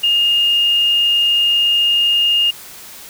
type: tone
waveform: sine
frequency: 2834 Hz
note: F7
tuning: 25 cents sharp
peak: -11 dBFS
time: 0.03-2.51 s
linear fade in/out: 10 ms
effects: white hiss -36 dBFS RMS until 3.09 s

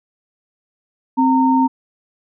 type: tone pair together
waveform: sine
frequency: 261.6 / 918.3 Hz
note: C4 / A#5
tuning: 0 / -26 cents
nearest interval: octave + minor seventh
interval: 2174 cents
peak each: -13 / -15 dBFS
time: 1.17-1.68 s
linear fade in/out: 20 ms
effects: none

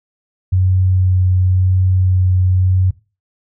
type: tone with vibrato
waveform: sine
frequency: 92.5 Hz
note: F#2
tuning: in tune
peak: -10 dBFS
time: 0.52-2.91 s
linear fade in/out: 10 ms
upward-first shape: sine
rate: 0.95 Hz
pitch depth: 10 cents each way
effects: noise-tail reverb RT60 0.3 s tail -18 dB re dry

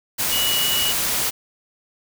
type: tone in noise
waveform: sine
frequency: 2926 Hz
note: F#7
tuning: 20 cents flat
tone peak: -21 dBFS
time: 0.31-0.93 s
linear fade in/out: 20 ms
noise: white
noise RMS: -22 dBFS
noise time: 0.18-1.31 s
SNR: -2 dB
effects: none

